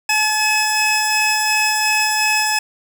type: tone pair together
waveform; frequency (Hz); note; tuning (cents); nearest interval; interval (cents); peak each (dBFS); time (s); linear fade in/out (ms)
20% pulse; 857.6 / 2570; A5 / E7; -45 / -45; octave + perfect fifth; 1900; -13; 0.09-2.59; 5
effects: none